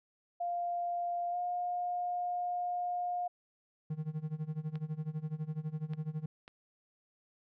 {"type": "tone with pitch glide", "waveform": "sine", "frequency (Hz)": [698.5, 711.5], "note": ["F5", "F5"], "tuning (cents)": [0, 32], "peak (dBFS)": -32, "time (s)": [0.4, 3.28], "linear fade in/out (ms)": 10, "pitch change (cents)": 32, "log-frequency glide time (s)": [1.31, 1.36]}
{"type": "tone with tremolo", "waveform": "triangle", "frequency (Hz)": 155, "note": "D#3", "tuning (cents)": -6, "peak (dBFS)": -30, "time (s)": [3.9, 6.26], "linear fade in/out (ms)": 5, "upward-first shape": "sine", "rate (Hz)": 12, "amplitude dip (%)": 90}
{"type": "clicks", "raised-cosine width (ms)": 0.3, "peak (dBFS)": -34, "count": 3, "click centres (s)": [4.756, 5.935, 6.479]}
{"effects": []}